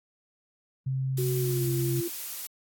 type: tone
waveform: sine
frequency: 132.4 Hz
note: C3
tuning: 21 cents sharp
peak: -26 dBFS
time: 0.86-2.01 s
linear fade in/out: 10 ms
type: noise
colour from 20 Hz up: blue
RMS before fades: -36 dBFS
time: 1.17-2.47 s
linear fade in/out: 5 ms
type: tone with pitch glide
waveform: sine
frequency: 370 to 343.2 Hz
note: F#4 to F4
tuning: 0 to -30 cents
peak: -29 dBFS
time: 1.18-2.08 s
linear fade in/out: 5 ms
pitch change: -130 cents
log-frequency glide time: 1.39-1.7 s
effects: AAC 64 kbps